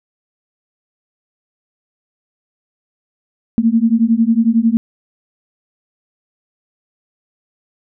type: beating tone pair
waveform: sine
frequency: 222.7 / 233.7 Hz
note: A3 / A#3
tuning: +21 / +5 cents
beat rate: 11 Hz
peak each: -13 dBFS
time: 3.58-4.77 s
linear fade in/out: 0 ms
effects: none